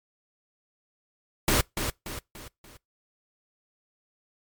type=noise with echo; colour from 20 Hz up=pink; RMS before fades=-22 dBFS; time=1.48-1.61 s; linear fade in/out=2 ms; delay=290 ms; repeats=4; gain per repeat=-7 dB; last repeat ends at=2.77 s; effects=noise-tail reverb RT60 0.2 s tail -25 dB re dry + MP3 96 kbps